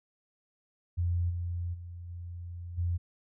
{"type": "tone with level steps", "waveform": "sine", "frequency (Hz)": 87, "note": "F2", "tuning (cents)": -6, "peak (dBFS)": [-26, -31, -40, -38, -27], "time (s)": [0.97, 2.98], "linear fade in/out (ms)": 20, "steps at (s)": [1.29, 1.73, 2.08, 2.77], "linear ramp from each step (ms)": 20, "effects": []}